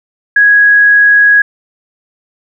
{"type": "tone", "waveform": "sine", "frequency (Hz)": 1661.2, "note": "G#6", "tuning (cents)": 0, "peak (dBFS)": -3, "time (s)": [0.36, 1.42], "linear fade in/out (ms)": 5, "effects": []}